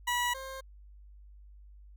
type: tone pair in turn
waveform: 20% pulse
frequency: 972 / 531.2 Hz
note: B5 / C5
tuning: -28 / +26 cents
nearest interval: minor seventh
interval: 1046 cents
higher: first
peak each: -23 / -35 dBFS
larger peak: first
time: 0.07-0.34 / 0.34-0.61 s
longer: neither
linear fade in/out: 10 ms
effects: added 50 Hz sine -50 dBFS peak until 1.96 s